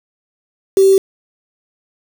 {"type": "tone with quantisation", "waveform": "sine", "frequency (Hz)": 386.8, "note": "G4", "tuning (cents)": -23, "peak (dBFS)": -6, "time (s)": [0.77, 0.98], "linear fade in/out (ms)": 2, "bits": 4, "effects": []}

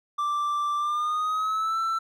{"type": "tone with pitch glide", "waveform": "triangle", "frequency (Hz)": [1174.7, 1333.9], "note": ["D6", "E6"], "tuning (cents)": [0, 20], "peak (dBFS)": -22, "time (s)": [0.18, 1.99], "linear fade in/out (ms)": 10, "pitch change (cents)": 220, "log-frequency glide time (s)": [0.77, 1.79], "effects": []}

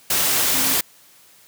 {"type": "tone in noise", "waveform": "sine", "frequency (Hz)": 265.7, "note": "C4", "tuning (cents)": 27, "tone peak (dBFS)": -30, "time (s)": [0.54, 0.74], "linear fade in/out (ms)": 5, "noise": "white", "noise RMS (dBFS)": -19, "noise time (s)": [0.1, 0.81], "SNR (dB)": -14, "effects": ["white hiss -51 dBFS RMS until 1.47 s", "high-pass 80 Hz 12 dB/octave"]}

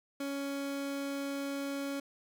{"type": "tone", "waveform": "30% pulse", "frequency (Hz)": 278.8, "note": "C#4", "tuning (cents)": 10, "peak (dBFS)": -32, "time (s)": [0.2, 2], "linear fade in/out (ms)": 5, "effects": []}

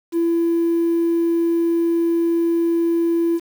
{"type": "tone", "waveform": "triangle", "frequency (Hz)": 336.2, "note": "E4", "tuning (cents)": 34, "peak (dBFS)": -12, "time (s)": [0.12, 3.4], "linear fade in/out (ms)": 50, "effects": ["tanh soft clip ceiling -12 dBFS", "7-bit"]}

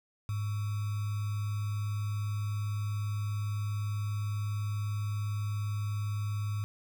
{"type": "tone with sample-and-hold", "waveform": "sine", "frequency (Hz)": 103.83, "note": "G#2", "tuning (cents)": 0, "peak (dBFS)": -30, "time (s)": [0.29, 6.64], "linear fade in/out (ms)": 0, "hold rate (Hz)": 1225, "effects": []}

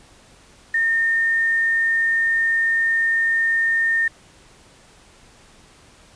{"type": "tone with quantisation", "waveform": "sine", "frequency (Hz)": 1822, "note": "A#6", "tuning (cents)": -40, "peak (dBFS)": -16, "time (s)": [0.74, 4.08], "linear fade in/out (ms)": 5, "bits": 7, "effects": ["pink hiss -50 dBFS RMS until 6.15 s", "resampled to 22050 Hz"]}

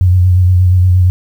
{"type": "tone with vibrato", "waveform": "sine", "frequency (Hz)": 90.9, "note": "F#2", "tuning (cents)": -30, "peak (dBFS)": -5, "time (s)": [0.01, 1.1], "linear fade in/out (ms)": 0, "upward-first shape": "sine", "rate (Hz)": 8.5, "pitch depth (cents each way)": 37, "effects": ["7-bit"]}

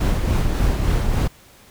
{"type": "noise with tremolo", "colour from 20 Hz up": "brown", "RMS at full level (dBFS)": -17, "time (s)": [0, 1.28], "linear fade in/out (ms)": 10, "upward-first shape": "sine", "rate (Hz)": 3.5, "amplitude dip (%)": 35, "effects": ["pink hiss -49 dBFS RMS until 1.7 s"]}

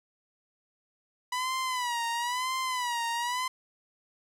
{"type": "tone with vibrato", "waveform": "sawtooth", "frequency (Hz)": 985, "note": "B5", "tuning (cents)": -5, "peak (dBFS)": -25, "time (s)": [1.32, 3.48], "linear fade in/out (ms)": 5, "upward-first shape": "sine", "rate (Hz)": 1, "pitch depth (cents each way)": 100, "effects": ["low-pass 11000 Hz 12 dB/octave", "11-bit"]}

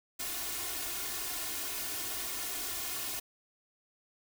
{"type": "noise with comb filter", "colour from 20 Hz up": "white", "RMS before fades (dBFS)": -37, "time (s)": [0.19, 3.2], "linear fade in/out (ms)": 10, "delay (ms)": 2.8, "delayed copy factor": 1, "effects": []}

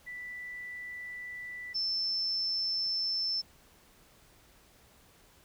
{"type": "tone pair in turn", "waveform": "sine", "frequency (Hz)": [1975.5, 5308], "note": ["B6", "E8"], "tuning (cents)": [0, 11], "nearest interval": "octave + perfect fourth", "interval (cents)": 1711, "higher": "second", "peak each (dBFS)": [-39, -29], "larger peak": "second", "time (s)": [[0.06, 1.74], [1.74, 3.42]], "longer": "neither", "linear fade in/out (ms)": 20, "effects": ["pink hiss -61 dBFS RMS until 5.44 s"]}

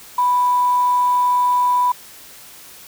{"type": "tone with quantisation", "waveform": "sine", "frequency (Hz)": 987.8, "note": "B5", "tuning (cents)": 0, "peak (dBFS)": -13, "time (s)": [0.18, 1.92], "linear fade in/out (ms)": 5, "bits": 6, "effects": ["white hiss -41 dBFS RMS until 2.87 s"]}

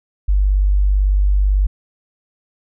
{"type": "tone", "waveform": "sine", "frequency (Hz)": 49.02, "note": "G1", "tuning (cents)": 1, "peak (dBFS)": -11, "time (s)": [0.28, 1.67], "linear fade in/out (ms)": 10, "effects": []}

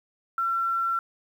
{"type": "tone", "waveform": "sine", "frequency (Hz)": 1355, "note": "E6", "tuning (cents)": 47, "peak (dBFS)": -23, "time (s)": [0.38, 0.99], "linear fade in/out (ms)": 2, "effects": ["9-bit"]}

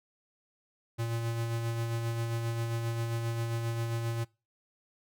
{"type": "tone with tremolo", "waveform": "square", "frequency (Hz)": 115.7, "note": "A#2", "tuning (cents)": -13, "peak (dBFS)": -30, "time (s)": [0.98, 4.25], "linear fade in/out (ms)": 20, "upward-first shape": "sine", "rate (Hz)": 7.5, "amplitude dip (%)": 35, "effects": ["noise-tail reverb RT60 0.3 s tail -24 dB re dry"]}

